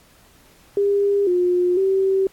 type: tone with pitch steps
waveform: sine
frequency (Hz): 402.4 / 357.2 / 385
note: G4 / F4 / G4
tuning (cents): +45 / +39 / -31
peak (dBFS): -15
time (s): 0.77-2.27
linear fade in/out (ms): 2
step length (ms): 500
effects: pink hiss -53 dBFS RMS until 2.32 s + AAC 64 kbps